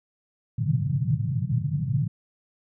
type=band-pass noise; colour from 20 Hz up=pink; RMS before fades=-25 dBFS; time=0.58-2.08 s; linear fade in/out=5 ms; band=110 to 160 Hz; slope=48 dB/octave; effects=none